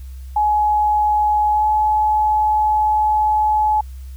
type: tone with pitch glide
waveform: sine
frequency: 843 to 852.8 Hz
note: G#5 to G#5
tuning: +26 to +46 cents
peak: -13 dBFS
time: 0.36-3.81 s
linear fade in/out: 5 ms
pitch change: +20 cents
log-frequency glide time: 1.51-1.66 s
effects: added 65 Hz sine -30 dBFS peak until 4.16 s + white hiss -53 dBFS RMS until 4.16 s